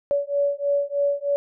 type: beating tone pair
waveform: sine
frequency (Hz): 567 / 570.2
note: C#5 / C#5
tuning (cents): +39 / +49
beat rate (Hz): 3.2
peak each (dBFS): -23 / -23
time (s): 0.11-1.36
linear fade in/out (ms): 0
effects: none